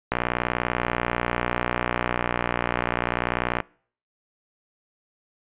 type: click train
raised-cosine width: 0.5 ms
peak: -7 dBFS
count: 211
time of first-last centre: 0.12-3.603 s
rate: 60.3 Hz
effects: noise-tail reverb RT60 0.5 s tail -24 dB re dry + resampled to 8000 Hz